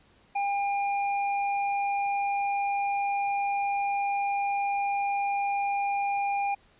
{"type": "tone", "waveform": "square", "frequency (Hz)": 803, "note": "G5", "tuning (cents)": 41, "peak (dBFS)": -26, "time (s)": [0.35, 6.55], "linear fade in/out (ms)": 10, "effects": ["pink hiss -61 dBFS RMS until 6.79 s", "resampled to 8000 Hz"]}